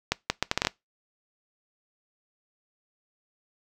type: accelerating click train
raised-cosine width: 0.2 ms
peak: -5 dBFS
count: 8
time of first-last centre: 0.12-0.671 s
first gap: 180 ms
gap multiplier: 0.7
effects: noise-tail reverb RT60 0.2 s tail -23 dB re dry